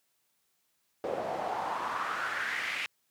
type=noise with band-pass filter sweep; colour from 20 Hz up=pink; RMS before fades=-34 dBFS; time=1.04-2.86 s; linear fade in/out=0 ms; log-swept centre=530 to 2400 Hz; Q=3.6; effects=white hiss -75 dBFS RMS until 3.1 s + high-pass 80 Hz 12 dB/octave